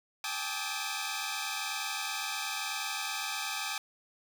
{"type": "tone cluster", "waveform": "10% pulse", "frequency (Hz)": [791, 862, 1176, 1269], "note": ["G5", "A5", "D6", "D#6"], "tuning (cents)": [15, -36, 2, 34], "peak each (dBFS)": -31, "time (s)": [0.24, 3.78], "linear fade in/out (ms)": 2, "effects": []}